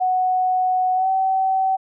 sine tone with pitch glide, 740 to 763.4 Hz, F#5 to G5, 0 to -46 cents, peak -16 dBFS, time 0-1.77 s, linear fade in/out 20 ms, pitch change +54 cents, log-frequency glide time 0.95-1.08 s, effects none

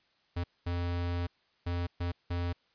square tone bursts at uneven times, 87.31 Hz, F2, in tune, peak -31 dBFS, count 5, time 0.36-0.44 / 0.66-1.27 / 1.66-1.87 / 2-2.12 / 2.3-2.53 s, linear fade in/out 10 ms, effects white hiss -70 dBFS RMS until 2.74 s + resampled to 11025 Hz

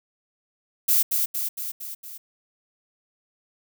violet noise with echo, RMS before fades -19 dBFS, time 0.88-1.03 s, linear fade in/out 10 ms, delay 230 ms, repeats 5, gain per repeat -4 dB, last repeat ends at 2.18 s, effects none

